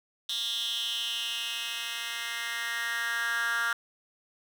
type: tone with high-pass filter sweep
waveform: 10% pulse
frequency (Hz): 233.1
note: A#3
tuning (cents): 0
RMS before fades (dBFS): -32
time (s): 0.29-3.73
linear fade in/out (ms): 2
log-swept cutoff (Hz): 3600 to 1500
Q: 5.4
effects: none